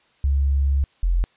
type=tone pair in turn; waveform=sine; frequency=69.2 / 43.59 Hz; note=C#2 / F1; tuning=-2 / -3 cents; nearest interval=minor sixth; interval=801 cents; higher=first; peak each=-16 dBFS; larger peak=neither; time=0.24-0.84 / 1.03-1.24 s; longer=first; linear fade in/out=0 ms; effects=white hiss -60 dBFS RMS until 1.36 s + resampled to 8000 Hz